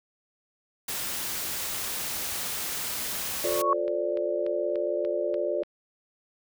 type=noise; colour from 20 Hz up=white; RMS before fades=-32 dBFS; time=0.88-3.62 s; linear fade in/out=5 ms
type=tone with exponential growth; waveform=sine; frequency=1108.7 Hz; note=C#6; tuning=in tune; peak=-18 dBFS; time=3.33-3.73 s; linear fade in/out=1 ms; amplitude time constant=86 ms
type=chord; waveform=sine; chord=D minor seventh; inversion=first; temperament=just; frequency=352.4 / 440.5 / 528.6 / 587.3 Hz; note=F4 / A4 / C5 / D5; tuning=+16 / +2 / +18 / 0 cents; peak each=-31 / -33 / -33 / -28 dBFS; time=3.44-5.63 s; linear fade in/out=2 ms
type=click train; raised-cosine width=0.3 ms; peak=-28 dBFS; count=7; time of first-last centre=3.88-5.634 s; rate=3.42 Hz
effects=none